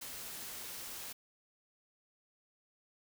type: noise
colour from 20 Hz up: white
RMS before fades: -45 dBFS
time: 0.01-1.13 s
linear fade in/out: 10 ms
effects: none